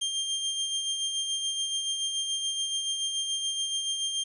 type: tone with tremolo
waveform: sawtooth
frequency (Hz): 3187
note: G7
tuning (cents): +28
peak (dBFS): -23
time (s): 0.01-4.24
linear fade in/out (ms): 10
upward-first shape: sine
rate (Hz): 7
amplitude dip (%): 40
effects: resampled to 24000 Hz + 10-bit